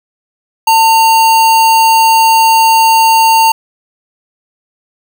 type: tone with sample-and-hold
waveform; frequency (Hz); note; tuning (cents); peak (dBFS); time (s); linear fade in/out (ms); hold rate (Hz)
sine; 900; A5; +39; -4; 0.67-3.52; 5; 3675
effects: none